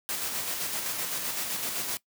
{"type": "noise with tremolo", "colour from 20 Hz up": "white", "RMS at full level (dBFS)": -31, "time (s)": [0.09, 1.97], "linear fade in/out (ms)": 0, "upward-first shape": "square", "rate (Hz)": 7.8, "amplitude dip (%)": 30, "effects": ["noise-tail reverb RT60 0.1 s tail -20 dB re dry", "high-pass 100 Hz 12 dB/octave"]}